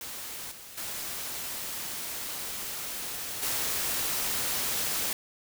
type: noise with level steps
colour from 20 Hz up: white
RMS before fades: -39 / -46 / -36 / -30 dBFS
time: 0.01-5.13 s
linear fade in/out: 2 ms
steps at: 0.51 / 0.77 / 3.42 s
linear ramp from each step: 10 ms
effects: none